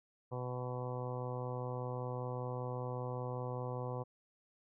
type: harmonic tone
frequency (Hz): 125.1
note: B2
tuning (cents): +23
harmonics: 1 / 2 / 3 / 4 / 5 / 6 / 7 / 8 / 9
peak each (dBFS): -40 / -50 / -48 / -43 / -51 / -50 / -51 / -49 / -54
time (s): 0.31-4.04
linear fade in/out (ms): 20
effects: none